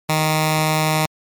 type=tone with notch filter; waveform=10% pulse; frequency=155.8 Hz; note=D#3; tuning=3 cents sharp; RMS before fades=-18 dBFS; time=0.09-1.06 s; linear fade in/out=5 ms; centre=390 Hz; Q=0.83; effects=MP3 96 kbps